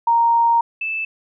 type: tone pair in turn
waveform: sine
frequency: 931 / 2633 Hz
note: A#5 / E7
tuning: -2 / -3 cents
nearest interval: octave + tritone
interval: 1799 cents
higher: second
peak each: -12 / -21 dBFS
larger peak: first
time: 0.07-0.61 / 0.81-1.05 s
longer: first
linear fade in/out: 5 ms
effects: none